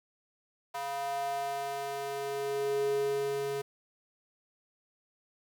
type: tone with high-pass filter sweep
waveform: square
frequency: 139.5 Hz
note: C#3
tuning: 11 cents sharp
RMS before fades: -33 dBFS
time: 0.74-3.62 s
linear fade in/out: 10 ms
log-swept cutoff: 810 to 330 Hz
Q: 4.8
effects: 10-bit